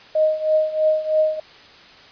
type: tone with tremolo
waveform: sine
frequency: 622.3 Hz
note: D#5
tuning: in tune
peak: -12 dBFS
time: 0.15-1.4 s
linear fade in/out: 5 ms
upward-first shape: triangle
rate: 3.1 Hz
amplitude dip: 85%
effects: white hiss -45 dBFS RMS until 2.11 s + resampled to 11025 Hz